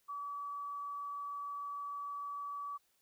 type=tone with frequency modulation; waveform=sine; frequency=1145 Hz; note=D6; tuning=44 cents flat; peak=-39 dBFS; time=0.08-2.78 s; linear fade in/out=20 ms; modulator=26.6 Hz; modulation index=0.27; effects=white hiss -75 dBFS RMS until 3.01 s